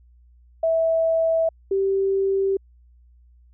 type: tone pair in turn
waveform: sine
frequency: 653 / 389.2 Hz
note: E5 / G4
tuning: -17 / -12 cents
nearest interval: major sixth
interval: 895 cents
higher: first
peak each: -17 / -18 dBFS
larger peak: first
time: 0.63-1.49 / 1.71-2.57 s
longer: neither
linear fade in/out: 5 ms
effects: added 60 Hz sine -50 dBFS peak until 3.53 s